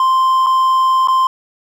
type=tone with dropouts; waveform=triangle; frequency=1045 Hz; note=C6; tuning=2 cents flat; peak=-8 dBFS; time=0-1.27 s; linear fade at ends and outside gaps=2 ms; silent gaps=0.463-0.467 / 1.074-1.083 s; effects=none